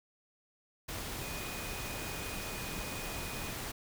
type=tone in noise; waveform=sine; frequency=2480 Hz; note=D#7; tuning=6 cents flat; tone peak=-47 dBFS; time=1.21-3.52 s; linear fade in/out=10 ms; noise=pink; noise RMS=-40 dBFS; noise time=0.88-3.72 s; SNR=-10 dB; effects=none